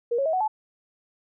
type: tone with pitch steps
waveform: sine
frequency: 473.7 / 550.5 / 639.7 / 743.3 / 863.8 Hz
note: A#4 / C#5 / D#5 / F#5 / A5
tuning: +28 / -12 / +48 / +8 / -32 cents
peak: -21 dBFS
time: 0.11-0.48 s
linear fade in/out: 10 ms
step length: 74 ms
effects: none